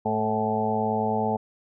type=harmonic tone with a mistuned harmonic; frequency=109.3 Hz; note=A2; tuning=11 cents flat; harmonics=1 / 2 / 4 / 5 / 6 / 7 / 8; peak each=-34 / -28 / -29 / -34 / -32 / -29 / -29 dBFS; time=0.05-1.37 s; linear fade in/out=10 ms; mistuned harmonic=8; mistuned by=-23 cents; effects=none